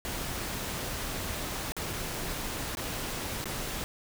pink noise with dropouts, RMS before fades -35 dBFS, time 0.05-3.84 s, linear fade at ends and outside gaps 0 ms, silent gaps 1.721-1.766 / 1.93-1.933 / 2.751-2.771 / 3.442-3.456 s, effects none

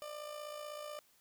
30% pulse tone with amplitude modulation, 596 Hz, D5, 25 cents sharp, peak -38 dBFS, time 0.02-0.99 s, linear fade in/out 0 ms, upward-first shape sine, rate 56.1 Hz, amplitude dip 55%, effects white hiss -69 dBFS RMS until 1.2 s

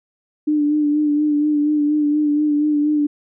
sine tone with vibrato, 297.6 Hz, D4, 23 cents sharp, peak -14 dBFS, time 0.47-3.07 s, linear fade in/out 10 ms, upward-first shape sine, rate 4.2 Hz, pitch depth 31 cents each way, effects none

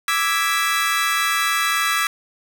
30% pulse chord, E dominant seventh, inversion third, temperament equal, 1174.7 / 1318.5 / 1661.2 / 1975.5 Hz, D6 / E6 / G#6 / B6, 0 / 0 / 0 / 0 cents, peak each -21 dBFS, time 0.08-2.07 s, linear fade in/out 2 ms, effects none

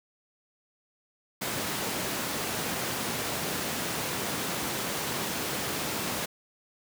pink high-pass noise, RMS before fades -32 dBFS, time 1.41-6.26 s, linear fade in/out 10 ms, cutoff 150 Hz, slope 12 dB/octave, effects none

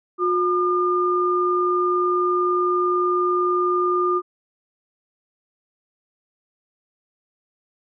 sine tone pair together, 359.1 / 1208 Hz, F4 / D6, +48 / +48 cents, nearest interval octave + major sixth, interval 2100 cents, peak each -20 dBFS, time 0.18-4.22 s, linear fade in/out 50 ms, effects none

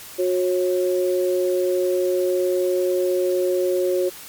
sine tone pair together, 363.9 / 544.4 Hz, F#4 / C#5, -29 / -31 cents, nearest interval perfect fifth, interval 698 cents, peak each -19 / -22 dBFS, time 0.18-4.1 s, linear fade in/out 20 ms, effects white hiss -39 dBFS RMS until 4.28 s + MP3 96 kbps

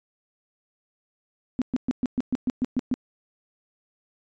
sine tone bursts, 251.5 Hz, B3, 32 cents sharp, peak -20 dBFS, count 10, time 1.59-2.94 s, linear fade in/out 0 ms, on 27 ms, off 120 ms, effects resampled to 16000 Hz

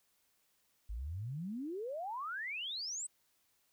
sine exponential sweep, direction up, 49 to 8372 Hz, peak -38 dBFS, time 0.89-3.07 s, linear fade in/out 10 ms, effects white hiss -75 dBFS RMS until 3.72 s

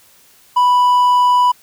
triangle tone, 987.8 Hz, B5, in tune, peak -7 dBFS, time 0.56-1.52 s, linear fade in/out 10 ms, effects white hiss -49 dBFS RMS until 1.62 s

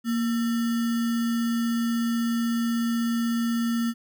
sine tone with sample-and-hold, 233.1 Hz, A#3, in tune, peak -22 dBFS, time 0.04-3.94 s, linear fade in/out 50 ms, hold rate 1575 Hz, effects none

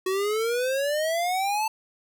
square exponential sweep, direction up, 370 to 890 Hz, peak -24 dBFS, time 0.06-1.68 s, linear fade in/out 5 ms, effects none

